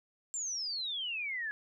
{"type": "exponential sweep", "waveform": "sine", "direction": "down", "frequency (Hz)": [7459, 1666], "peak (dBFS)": -34, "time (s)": [0.34, 1.51], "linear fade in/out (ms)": 0, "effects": []}